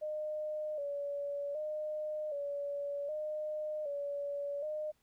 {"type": "tone with vibrato", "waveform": "sine", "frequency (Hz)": 590, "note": "D5", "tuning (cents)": 8, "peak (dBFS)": -35, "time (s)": [0.01, 4.92], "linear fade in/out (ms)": 20, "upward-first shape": "square", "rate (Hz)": 0.65, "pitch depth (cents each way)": 59, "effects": ["pink hiss -75 dBFS RMS until 5.02 s"]}